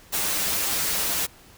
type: noise with comb filter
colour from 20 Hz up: white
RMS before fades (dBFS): -25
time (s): 0.12-1.27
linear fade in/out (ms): 20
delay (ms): 8.1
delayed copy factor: -0.75
effects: pink hiss -51 dBFS RMS until 1.57 s